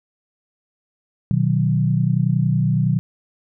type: chord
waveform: sine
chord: B major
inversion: none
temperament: equal with one note detuned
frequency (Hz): 123.47 / 153.69 / 185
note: B2 / D#3 / F#3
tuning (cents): 0 / -21 / 0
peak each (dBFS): -19 / -19 / -21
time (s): 1.31-2.99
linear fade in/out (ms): 0
effects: none